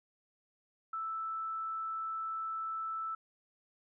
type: tone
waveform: sine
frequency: 1318.5 Hz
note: E6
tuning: in tune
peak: -35 dBFS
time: 0.93-3.15 s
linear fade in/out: 5 ms
effects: none